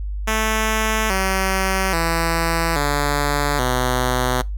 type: tone with pitch steps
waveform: 5% pulse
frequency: 219.1 / 190.74 / 166.05 / 144.55 / 125.84 Hz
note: A3 / G3 / E3 / D3 / B2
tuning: -7 / -47 / +13 / -27 / +33 cents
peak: -7 dBFS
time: 0.27-4.42 s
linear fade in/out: 10 ms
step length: 830 ms
effects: noise-tail reverb RT60 0.2 s tail -21 dB re dry + added 50 Hz sine -23 dBFS peak until 4.57 s